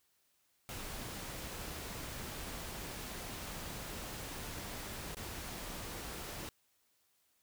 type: noise with dropouts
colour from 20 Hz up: pink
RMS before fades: -44 dBFS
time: 0.69-6.49 s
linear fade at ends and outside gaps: 0 ms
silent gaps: 5.146-5.169 s
effects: white hiss -75 dBFS RMS until 7.42 s

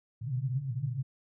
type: band-pass noise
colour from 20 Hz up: pink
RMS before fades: -33 dBFS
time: 0.21-1.03 s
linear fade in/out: 10 ms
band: 120 to 140 Hz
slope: 96 dB/octave
effects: none

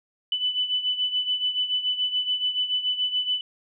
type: beating tone pair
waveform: sine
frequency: 2992 / 2999 Hz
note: F#7 / F#7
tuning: +19 / +23 cents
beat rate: 7 Hz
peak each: -24 / -29 dBFS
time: 0.32-3.41 s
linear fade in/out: 2 ms
effects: none

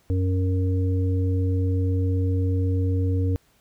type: harmonic tone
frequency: 92.8 Hz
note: F#2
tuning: 6 cents sharp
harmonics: 1 / 3 / 5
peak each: -20 / -29 / -32 dBFS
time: 0.1-3.36 s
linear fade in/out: 0 ms
effects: pink hiss -62 dBFS RMS until 3.6 s

